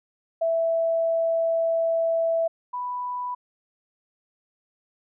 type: tone pair in turn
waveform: sine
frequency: 660 / 988.9 Hz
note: E5 / B5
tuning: +2 / +2 cents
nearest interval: perfect fifth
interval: 700 cents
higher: second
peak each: -20 / -27 dBFS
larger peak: first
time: 0.41-2.48 / 2.73-3.35 s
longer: first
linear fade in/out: 10 ms
effects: none